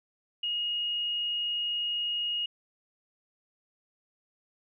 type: tone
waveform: sine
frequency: 2872 Hz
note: F7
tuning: 48 cents sharp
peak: -28 dBFS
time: 0.43-2.46 s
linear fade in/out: 5 ms
effects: none